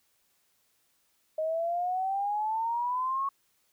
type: exponential sweep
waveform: sine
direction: up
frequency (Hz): 622.3 to 1108.7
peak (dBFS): -27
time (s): 1.38-3.29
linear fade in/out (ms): 5
effects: white hiss -71 dBFS RMS until 3.72 s

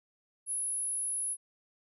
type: tone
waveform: sine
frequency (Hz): 10548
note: E9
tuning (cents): 0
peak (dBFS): -31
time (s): 0.46-1.37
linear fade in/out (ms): 50
effects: none

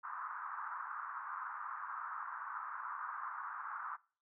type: band-pass noise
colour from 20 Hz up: white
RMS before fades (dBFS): -44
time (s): 0.03-3.97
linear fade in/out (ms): 20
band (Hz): 990 to 1400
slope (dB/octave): 48
effects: noise-tail reverb RT60 0.4 s tail -22 dB re dry

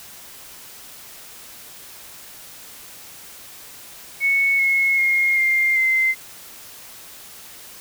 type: tone with pitch steps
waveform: sine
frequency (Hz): 2210 / 2176 / 2142 / 2109 / 2076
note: C#7 / C#7 / C7 / C7 / C7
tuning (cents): -6 / -33 / +40 / +13 / -14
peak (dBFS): -15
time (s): 4.2-6.15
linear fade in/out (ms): 50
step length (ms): 390
effects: white hiss -41 dBFS RMS until 7.8 s

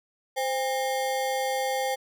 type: ring-modulated tone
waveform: square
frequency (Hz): 663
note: E5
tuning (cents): +10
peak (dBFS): -23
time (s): 0.36-1.96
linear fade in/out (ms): 20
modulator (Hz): 142
effects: none

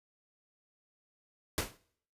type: noise with exponential decay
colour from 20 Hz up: pink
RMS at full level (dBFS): -28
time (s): 1.58-1.77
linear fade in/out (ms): 0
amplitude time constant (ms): 40
effects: noise-tail reverb RT60 0.6 s tail -21 dB re dry + resampled to 32000 Hz

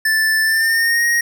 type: tone with pitch glide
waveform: square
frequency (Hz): 1760 to 1875.5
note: A6 to A#6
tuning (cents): 0 to +10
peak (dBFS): -14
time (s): 0.05-1.21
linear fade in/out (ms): 5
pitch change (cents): +110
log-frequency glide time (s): 0.43-1.05
effects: none

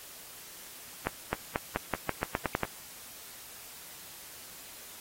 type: accelerating click train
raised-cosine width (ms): 0.5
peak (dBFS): -13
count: 11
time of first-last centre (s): 1.07-2.633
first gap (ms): 260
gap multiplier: 0.88
effects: white hiss -48 dBFS RMS until 5 s + AAC 48 kbps

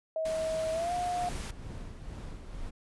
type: tone with pitch glide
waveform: sine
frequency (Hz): 639 to 713.1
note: D#5 to F5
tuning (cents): +46 to +36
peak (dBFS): -29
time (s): 0.16-1.29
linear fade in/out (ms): 2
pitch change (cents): +190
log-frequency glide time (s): 0.72-0.93
type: noise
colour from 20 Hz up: pink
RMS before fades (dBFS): -42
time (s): 0.25-1.51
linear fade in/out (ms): 5
type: noise with tremolo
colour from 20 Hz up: brown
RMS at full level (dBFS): -39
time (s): 1.18-2.71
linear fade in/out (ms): 20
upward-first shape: sine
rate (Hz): 2.2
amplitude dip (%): 45
effects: resampled to 24000 Hz

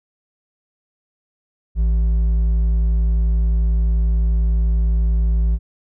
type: tone with hard clipping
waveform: sine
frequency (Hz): 55.7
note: A1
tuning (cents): +22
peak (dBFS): -15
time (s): 1.75-5.59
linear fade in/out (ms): 50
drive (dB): 4
effects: none

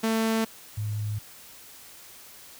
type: tone pair in turn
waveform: sawtooth / sine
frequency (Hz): 223.2 / 105.79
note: A3 / G#2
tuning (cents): +25 / +32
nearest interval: octave + minor second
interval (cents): 1293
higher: first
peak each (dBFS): -19 / -27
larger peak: first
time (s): 0.03-0.45 / 0.77-1.19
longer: neither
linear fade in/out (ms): 10
effects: white hiss -48 dBFS RMS until 2.59 s

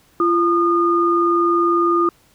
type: tone pair together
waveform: sine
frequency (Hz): 342.6 / 1221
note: F4 / D#6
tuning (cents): -33 / -33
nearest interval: octave + minor seventh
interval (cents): 2200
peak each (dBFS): -16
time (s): 0.2-2.09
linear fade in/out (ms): 2
effects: pink hiss -55 dBFS RMS until 2.34 s

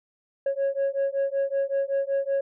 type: beating tone pair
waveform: sine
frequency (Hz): 548 / 553.3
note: C#5 / C#5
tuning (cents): -20 / -3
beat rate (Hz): 5.3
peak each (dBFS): -24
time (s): 0.46-2.41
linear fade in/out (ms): 5
effects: tanh soft clip ceiling -20 dBFS

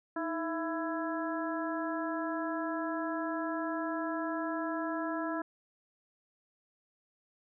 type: harmonic tone with a mistuned harmonic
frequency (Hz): 332.7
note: E4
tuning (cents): +16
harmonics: 1 / 2 / 3 / 4 / 5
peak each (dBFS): -35 / -38 / -40 / -41 / -42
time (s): 0.16-5.42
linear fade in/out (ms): 5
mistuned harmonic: 1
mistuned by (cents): -82
effects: none

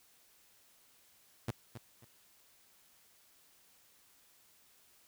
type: tone with echo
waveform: sawtooth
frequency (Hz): 116.54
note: A#2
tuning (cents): 0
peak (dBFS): -29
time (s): 1.48-1.51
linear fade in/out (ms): 5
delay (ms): 270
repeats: 2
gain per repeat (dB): -11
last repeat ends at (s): 2.05
effects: white hiss -66 dBFS RMS until 5.07 s

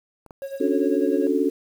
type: clicks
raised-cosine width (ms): 1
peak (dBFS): -32 / -26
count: 2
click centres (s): 0.263 / 0.308
type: tone with tremolo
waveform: triangle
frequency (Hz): 547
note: C#5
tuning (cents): -23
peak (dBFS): -25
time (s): 0.42-1.27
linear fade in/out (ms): 0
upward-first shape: sine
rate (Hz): 10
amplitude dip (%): 75
type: chord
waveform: sine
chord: D major seventh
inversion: third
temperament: just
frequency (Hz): 275.3 / 293.7 / 367.1 / 440.5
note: C#4 / D4 / F#4 / A4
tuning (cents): -12 / 0 / -14 / +2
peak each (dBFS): -24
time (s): 0.6-1.5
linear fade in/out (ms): 10
effects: 8-bit

